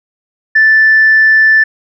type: tone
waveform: sine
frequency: 1760 Hz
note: A6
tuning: in tune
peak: -3 dBFS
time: 0.55-1.64 s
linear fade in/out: 10 ms
effects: tanh soft clip ceiling 0 dBFS